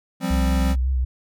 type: chord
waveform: square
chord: F suspended second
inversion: none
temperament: equal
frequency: 174.61 / 196 / 261.6 Hz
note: F3 / G3 / C4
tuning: 0 / 0 / 0 cents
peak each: -27 dBFS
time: 0.2-0.76 s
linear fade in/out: 50 ms
type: tone with vibrato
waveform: sine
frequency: 64.5 Hz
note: C2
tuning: 24 cents flat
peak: -18 dBFS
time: 0.3-1.05 s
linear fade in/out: 10 ms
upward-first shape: sine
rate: 5.4 Hz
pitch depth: 51 cents each way
effects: none